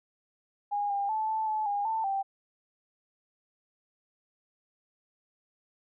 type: tone with pitch steps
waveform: sine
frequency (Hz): 819 / 802 / 871 / 877 / 863 / 813 / 889 / 783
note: G#5 / G5 / A5 / A5 / A5 / G#5 / A5 / G5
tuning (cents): -24 / +39 / -18 / -6 / -34 / -37 / +18 / -2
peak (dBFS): -27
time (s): 0.71-2.23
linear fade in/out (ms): 20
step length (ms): 190
effects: none